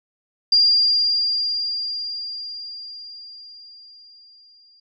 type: tone with exponential decay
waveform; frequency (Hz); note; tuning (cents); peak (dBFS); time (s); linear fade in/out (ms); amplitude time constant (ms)
sine; 4794; D8; +35; -11; 0.52-4.8; 5; 930
effects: none